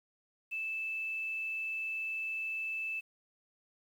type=tone with quantisation; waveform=sine; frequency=2633 Hz; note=E7; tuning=3 cents flat; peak=-34 dBFS; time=0.51-3.01 s; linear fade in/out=20 ms; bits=10; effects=none